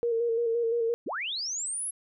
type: tone with vibrato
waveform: sine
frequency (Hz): 464.1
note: A#4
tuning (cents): -8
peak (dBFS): -24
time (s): 0.03-0.94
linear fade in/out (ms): 0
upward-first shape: square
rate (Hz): 5.8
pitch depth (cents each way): 31
type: linear sweep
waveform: sine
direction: up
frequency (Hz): 155.56 to 11175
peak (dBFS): -30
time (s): 1.06-1.91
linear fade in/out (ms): 10
effects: none